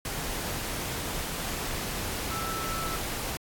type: tone in noise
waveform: sine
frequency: 1318.5 Hz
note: E6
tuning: in tune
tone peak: -34 dBFS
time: 2.31-2.96 s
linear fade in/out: 2 ms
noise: pink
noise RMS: -33 dBFS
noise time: 0.05-3.37 s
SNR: -4 dB
effects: AAC 64 kbps